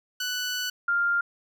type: tone pair in turn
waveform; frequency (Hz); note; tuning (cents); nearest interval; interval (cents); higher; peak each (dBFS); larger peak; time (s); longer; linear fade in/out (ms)
15% pulse / sine; 1487 / 1398.5; F#6 / F6; +8 / +2; minor second; 106; first; -21; neither; 0.2-0.7 / 0.88-1.21; first; 5
effects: none